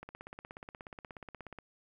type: click train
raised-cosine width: 0.5 ms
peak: -30 dBFS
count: 27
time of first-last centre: 0.03-1.587 s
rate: 16.7 Hz
effects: 11-bit